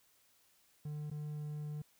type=tone with dropouts; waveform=triangle; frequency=149.7 Hz; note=D3; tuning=33 cents sharp; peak=-37 dBFS; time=0.85-1.82 s; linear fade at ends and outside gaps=5 ms; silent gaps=1.102-1.112 s; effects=white hiss -70 dBFS RMS until 1.99 s